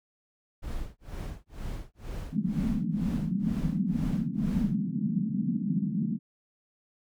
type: noise with tremolo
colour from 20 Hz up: brown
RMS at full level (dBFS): -34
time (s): 0.62-4.83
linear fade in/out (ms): 20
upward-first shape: sine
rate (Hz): 2.1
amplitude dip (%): 100
type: band-pass noise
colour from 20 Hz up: pink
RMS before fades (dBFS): -29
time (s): 2.31-6.19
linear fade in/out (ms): 50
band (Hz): 160 to 240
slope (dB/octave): 48
effects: none